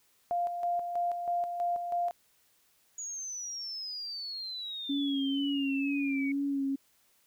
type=tone with tremolo; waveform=sine; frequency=698.5 Hz; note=F5; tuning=in tune; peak=-27 dBFS; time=0.31-2.11 s; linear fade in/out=0 ms; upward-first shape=square; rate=3.1 Hz; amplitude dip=50%
type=exponential sweep; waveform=sine; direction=down; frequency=6800 to 2217 Hz; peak=-36 dBFS; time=2.98-6.32 s; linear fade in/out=5 ms
type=tone with vibrato; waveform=sine; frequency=277.2 Hz; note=C#4; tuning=in tune; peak=-28 dBFS; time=4.89-6.76 s; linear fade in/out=10 ms; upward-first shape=sine; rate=2.1 Hz; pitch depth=29 cents each way
effects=white hiss -68 dBFS RMS until 7.26 s